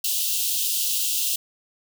white high-pass noise, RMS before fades -24 dBFS, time 0.04-1.36 s, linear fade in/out 5 ms, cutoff 2700 Hz, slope 96 dB/octave, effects none

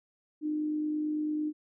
sine tone with amplitude modulation, 303.7 Hz, D#4, 42 cents flat, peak -27 dBFS, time 0.41-1.53 s, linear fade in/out 50 ms, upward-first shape sine, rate 49 Hz, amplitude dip 30%, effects none

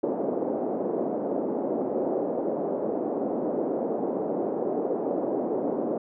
pink band-pass noise, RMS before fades -28 dBFS, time 0.03-5.98 s, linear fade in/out 5 ms, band 260 to 640 Hz, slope 24 dB/octave, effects none

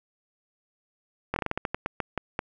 slowing click train, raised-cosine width 0.5 ms, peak -12 dBFS, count 13, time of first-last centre 1.34-2.391 s, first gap 22 ms, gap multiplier 1.23, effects none

